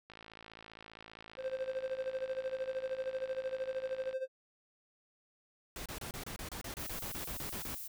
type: click train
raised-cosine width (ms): 0.3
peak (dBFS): -34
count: 223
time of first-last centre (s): 0.1-4.129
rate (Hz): 55.1
type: tone with tremolo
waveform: triangle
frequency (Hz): 523.3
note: C5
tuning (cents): 0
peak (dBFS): -30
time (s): 1.37-4.28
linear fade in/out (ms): 50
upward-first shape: sine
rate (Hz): 13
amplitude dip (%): 80
type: noise bursts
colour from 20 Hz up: pink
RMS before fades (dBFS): -43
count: 16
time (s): 5.76-7.748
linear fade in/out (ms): 2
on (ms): 98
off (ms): 28
type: noise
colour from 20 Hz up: violet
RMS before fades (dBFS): -44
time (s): 6.79-7.88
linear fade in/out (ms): 10
effects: none